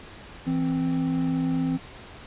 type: tone pair together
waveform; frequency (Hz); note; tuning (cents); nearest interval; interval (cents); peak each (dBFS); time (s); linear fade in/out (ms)
triangle; 164.81 / 261.6; E3 / C4; 0 / 0; minor sixth; 800; -25 / -22; 0.46-1.78; 20
effects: pink hiss -44 dBFS RMS until 2.26 s + resampled to 8000 Hz